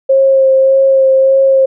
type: tone with vibrato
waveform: sine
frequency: 535 Hz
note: C5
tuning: 38 cents sharp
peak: -5 dBFS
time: 0.09-1.66 s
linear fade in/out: 10 ms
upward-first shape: sine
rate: 1.7 Hz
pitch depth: 15 cents each way
effects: none